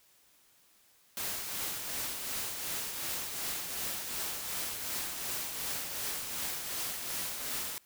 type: noise with tremolo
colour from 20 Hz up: white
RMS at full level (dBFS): -35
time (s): 1.17-7.78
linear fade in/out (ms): 0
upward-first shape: triangle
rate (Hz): 2.7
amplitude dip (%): 45
effects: white hiss -65 dBFS RMS until 7.85 s

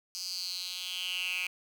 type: tone with high-pass filter sweep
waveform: 10% pulse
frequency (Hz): 181.7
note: F#3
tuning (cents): -31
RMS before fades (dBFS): -36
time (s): 0.15-1.47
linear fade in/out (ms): 0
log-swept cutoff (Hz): 5200 to 2400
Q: 6.2
effects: none

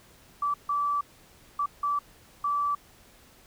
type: tone bursts at uneven times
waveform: sine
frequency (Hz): 1158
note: D6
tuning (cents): -25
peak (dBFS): -24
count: 5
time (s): 0.42-0.54 / 0.69-1.01 / 1.59-1.66 / 1.83-1.99 / 2.44-2.75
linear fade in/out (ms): 5
effects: pink hiss -56 dBFS RMS until 3.46 s

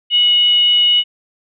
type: tone with frequency modulation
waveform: sine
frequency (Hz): 2926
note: F#7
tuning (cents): -20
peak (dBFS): -9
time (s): 0.1-1.04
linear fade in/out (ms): 50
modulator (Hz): 754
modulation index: 0.2
effects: none

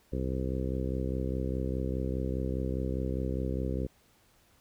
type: harmonic tone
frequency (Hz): 64.9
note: C2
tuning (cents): -13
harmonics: 1 / 2 / 3 / 4 / 5 / 6 / 7 / 8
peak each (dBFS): -33 / -36 / -38 / -39 / -40 / -41 / -41 / -42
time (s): 0.12-3.87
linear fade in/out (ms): 10
effects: pink hiss -65 dBFS RMS until 4.6 s

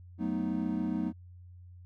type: chord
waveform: triangle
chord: B dominant seventh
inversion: second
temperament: equal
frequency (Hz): 185 / 220 / 246.9 / 311.1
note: F#3 / A3 / B3 / D#4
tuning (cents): 0 / 0 / 0 / 0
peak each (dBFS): -33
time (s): 0.18-1.13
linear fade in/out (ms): 50
effects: added 89 Hz sine -48 dBFS peak until 1.85 s

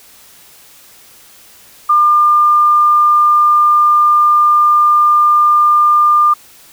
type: tone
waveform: sine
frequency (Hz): 1200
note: D6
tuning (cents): +37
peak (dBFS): -6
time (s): 1.89-6.34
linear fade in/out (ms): 10
effects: white hiss -42 dBFS RMS until 6.72 s

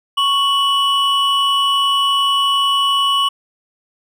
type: tone pair together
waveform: triangle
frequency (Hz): 1108.7 / 2960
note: C#6 / F#7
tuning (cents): 0 / 0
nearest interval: octave + perfect fourth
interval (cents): 1700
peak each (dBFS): -14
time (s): 0.17-3.29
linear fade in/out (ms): 10
effects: none

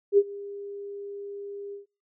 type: tone with ADSR envelope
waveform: sine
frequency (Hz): 402.9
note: G4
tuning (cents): +48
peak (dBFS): -13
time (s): 0.12-1.86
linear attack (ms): 57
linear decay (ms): 49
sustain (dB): -22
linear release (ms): 130
effects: noise-tail reverb RT60 0.3 s tail -24 dB re dry

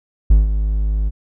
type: tone with ADSR envelope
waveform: triangle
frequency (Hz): 51.91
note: G#1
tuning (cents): 0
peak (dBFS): -3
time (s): 0.3-1.11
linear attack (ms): 8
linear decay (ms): 160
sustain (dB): -10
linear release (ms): 34
effects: none

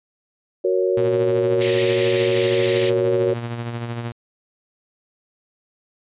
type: chord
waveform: sine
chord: F# major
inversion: none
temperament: equal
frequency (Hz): 370 / 466.2 / 554.4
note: F#4 / A#4 / C#5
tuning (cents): 0 / 0 / 0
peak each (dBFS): -19 / -22 / -22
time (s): 0.64-3.34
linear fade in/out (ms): 10
type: tone with tremolo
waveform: sawtooth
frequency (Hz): 118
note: A#2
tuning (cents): +22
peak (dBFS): -20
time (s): 0.97-4.12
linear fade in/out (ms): 5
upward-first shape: sine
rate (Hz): 13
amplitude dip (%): 45
type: high-pass noise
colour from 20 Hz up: pink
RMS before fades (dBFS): -25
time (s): 1.6-2.91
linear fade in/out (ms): 20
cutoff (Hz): 1800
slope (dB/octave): 96
effects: resampled to 8000 Hz

